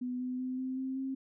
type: tone with pitch steps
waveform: sine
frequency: 249.3 / 252.6 / 256 / 259.4 / 262.9 / 266.4 Hz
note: B3 / B3 / C4 / C4 / C4 / C4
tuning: +16 / +39 / -38 / -15 / +8 / +31 cents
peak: -33 dBFS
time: 0.01-1.15 s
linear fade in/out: 10 ms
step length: 190 ms
effects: none